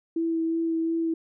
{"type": "tone with vibrato", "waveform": "sine", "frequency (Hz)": 328.3, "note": "E4", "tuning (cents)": -7, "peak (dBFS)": -23, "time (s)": [0.16, 1.14], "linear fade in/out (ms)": 5, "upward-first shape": "sine", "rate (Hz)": 2.8, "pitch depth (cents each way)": 13, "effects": []}